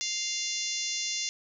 harmonic tone, 698 Hz, F5, 1 cent flat, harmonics 3 / 4 / 5 / 6 / 7 / 8 / 9 / 10, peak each -40 / -39 / -38 / -39 / -38 / -36 / -36 / -40 dBFS, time 0.01-1.29 s, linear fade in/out 0 ms, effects none

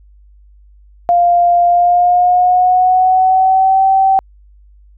sine tone with pitch glide, 698.5 to 770.6 Hz, F5 to G5, 0 to -30 cents, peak -7 dBFS, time 1.09-4.19 s, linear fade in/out 0 ms, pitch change +170 cents, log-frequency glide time 1.67-3.84 s, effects added 50 Hz sine -41 dBFS peak until 4.97 s

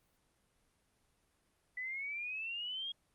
sine exponential sweep, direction up, 1975.5 to 3290 Hz, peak -38 dBFS, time 1.77-2.92 s, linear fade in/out 5 ms, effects pink hiss -75 dBFS RMS until 3.14 s + Opus 32 kbps

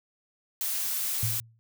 blue noise, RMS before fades -30 dBFS, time 0.61-1.4 s, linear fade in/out 0 ms
sine tone with exponential decay, 113.5 Hz, A#2, 46 cents flat, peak -24 dBFS, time 1.23-1.59 s, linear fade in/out 0 ms, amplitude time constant 78 ms
effects none

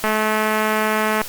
click train, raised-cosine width 0.5 ms, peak -5 dBFS, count 255, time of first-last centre 0.04-1.216 s, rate 216 Hz, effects white hiss -33 dBFS RMS until 1.28 s + Opus 48 kbps

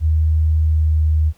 sine tone with pitch glide, 78.5 to 77.73 Hz, D#2 to D#2, +16 to -1 cents, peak -12 dBFS, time 0-1.33 s, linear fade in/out 50 ms, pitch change -17 cents, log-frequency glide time 0.54-1.06 s, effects pink hiss -56 dBFS RMS until 1.37 s

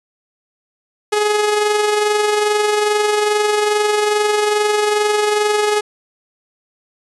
sawtooth tone with amplitude modulation, 419.9 Hz, G#4, 19 cents sharp, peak -8 dBFS, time 1.12-5.81 s, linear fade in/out 10 ms, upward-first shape sine, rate 22.4 Hz, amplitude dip 40%, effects resampled to 24000 Hz

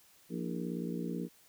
harmonic tone with a mistuned harmonic, 58.3 Hz, A#1, 1 cent sharp, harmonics 3 / 4 / 5 / 6 / 7 / 8, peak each -38 / -40 / -42 / -44 / -45 / -46 dBFS, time 0.29-1.29 s, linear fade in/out 50 ms, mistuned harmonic 6, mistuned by -95 cents, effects white hiss -63 dBFS RMS until 1.48 s

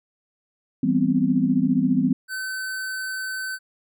sine chord, C major seventh, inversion first, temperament equal, 164.81 / 196 / 246.9 / 261.6 Hz, E3 / G3 / B3 / C4, 0 / 0 / 0 / 0 cents, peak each -26 / -24 / -22 / -21 dBFS, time 0.83-2.13 s, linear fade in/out 5 ms
square tone, 1527 Hz, G6, 46 cents flat, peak -28 dBFS, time 2.28-3.59 s, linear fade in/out 50 ms
effects none

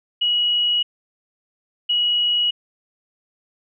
sine tone pair in turn, 2912 / 2912 Hz, F#7 / F#7, -28 / -28 cents, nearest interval unison, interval 0 cents, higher neither, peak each -16 dBFS, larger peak neither, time 0.21-0.83 / 1.89-2.51 s, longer neither, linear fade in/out 10 ms, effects none

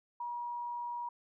sine tone, 958 Hz, A#5, 47 cents sharp, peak -36 dBFS, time 0.2-1.09 s, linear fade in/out 5 ms, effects none

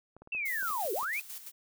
clicks, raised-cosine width 1 ms, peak -37 dBFS, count 8, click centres 0.166 / 0.22 / 0.274 / 0.349 / 0.627 / 0.704 / 0.852 / 1.03 s
sine linear two-way sweep, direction down then up, 2719 to 349.2 to 2562 Hz, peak -31 dBFS, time 0.32-1.2 s, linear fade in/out 5 ms, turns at 0.93 s
violet noise, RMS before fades -40 dBFS, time 0.45-1.01 s, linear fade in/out 10 ms
blue noise with tremolo, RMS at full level -42 dBFS, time 0.63-1.52 s, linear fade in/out 50 ms, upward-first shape square, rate 6 Hz, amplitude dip 60%
effects none

